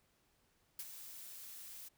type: noise with ADSR envelope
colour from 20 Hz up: blue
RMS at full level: -42 dBFS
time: 0.79-1.89 s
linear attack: 3 ms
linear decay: 41 ms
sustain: -9 dB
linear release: 15 ms
effects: pink hiss -75 dBFS RMS until 1.97 s